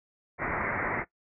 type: low-pass noise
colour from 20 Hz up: white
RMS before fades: -31 dBFS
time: 0.38-1.05 s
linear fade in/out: 50 ms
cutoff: 2200 Hz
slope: 96 dB/octave
effects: noise-tail reverb RT60 0.1 s tail -17 dB re dry